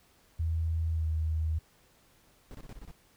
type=tone with pitch glide; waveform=sine; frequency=81.4 to 79.27 Hz; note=E2 to D#2; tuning=-21 to +33 cents; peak=-27 dBFS; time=0.39-1.59 s; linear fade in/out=10 ms; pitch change=-46 cents; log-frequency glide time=0.91-1.07 s
type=noise bursts; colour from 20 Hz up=brown; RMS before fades=-44 dBFS; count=7; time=2.51-2.912 s; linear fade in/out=0 ms; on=36 ms; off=25 ms
effects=pink hiss -64 dBFS RMS until 3.16 s